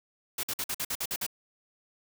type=noise bursts; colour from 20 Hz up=white; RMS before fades=-32 dBFS; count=9; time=0.38-1.265 s; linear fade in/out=5 ms; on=53 ms; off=51 ms; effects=none